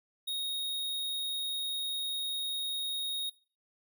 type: tone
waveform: square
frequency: 3745 Hz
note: A#7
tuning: 7 cents sharp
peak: -33 dBFS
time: 0.27-3.3 s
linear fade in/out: 10 ms
effects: noise-tail reverb RT60 0.4 s tail -21 dB re dry